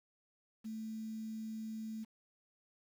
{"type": "tone with quantisation", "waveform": "sine", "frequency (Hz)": 220, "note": "A3", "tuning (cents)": 0, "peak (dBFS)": -40, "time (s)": [0.64, 2.05], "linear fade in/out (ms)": 20, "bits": 10, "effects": []}